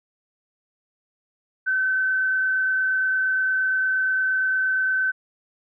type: tone with frequency modulation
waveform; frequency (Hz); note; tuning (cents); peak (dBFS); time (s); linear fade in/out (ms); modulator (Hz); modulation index
sine; 1529; G6; -44; -19; 1.66-5.12; 20; 28.6; 0.42
effects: none

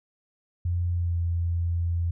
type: tone with pitch glide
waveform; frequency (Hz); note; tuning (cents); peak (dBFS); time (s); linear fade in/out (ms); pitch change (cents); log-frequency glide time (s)
sine; 87.5 to 85.35; F2 to F2; +4 to -39; -23; 0.65-2.11; 5; -43; 0.92-1.17
effects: none

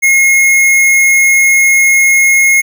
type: tone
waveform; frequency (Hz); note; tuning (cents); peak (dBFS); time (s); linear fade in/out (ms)
square; 2157; C#7; -48; -6; 0.02-2.62; 20
effects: none

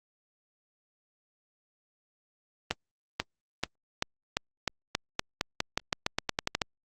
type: accelerating click train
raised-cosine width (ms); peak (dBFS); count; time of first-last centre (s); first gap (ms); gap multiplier
0.2; -9; 19; 2.71-6.618; 490; 0.89
effects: Opus 32 kbps

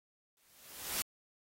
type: noise with exponential growth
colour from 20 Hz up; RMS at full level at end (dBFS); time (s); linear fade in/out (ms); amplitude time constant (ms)
white; -33; 0.37-1.02; 1; 140
effects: AAC 48 kbps

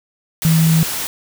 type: tone in noise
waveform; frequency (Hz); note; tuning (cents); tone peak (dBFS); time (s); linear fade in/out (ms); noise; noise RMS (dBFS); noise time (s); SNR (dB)
sine; 161.7; E3; -33; -10; 0.45-0.83; 0; white; -23; 0.42-1.07; +10
effects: none

